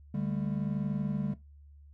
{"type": "chord", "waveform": "triangle", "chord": "D suspended fourth", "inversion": "none", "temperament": "equal with one note detuned", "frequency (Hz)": [146.83, 199.31, 220], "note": ["D3", "G3", "A3"], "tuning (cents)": [0, 29, 0], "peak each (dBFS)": [-31, -31, -36], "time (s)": [0.14, 1.34], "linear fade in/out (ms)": 5, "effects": ["noise-tail reverb RT60 0.2 s tail -17 dB re dry", "added 72 Hz sine -51 dBFS peak until 1.93 s"]}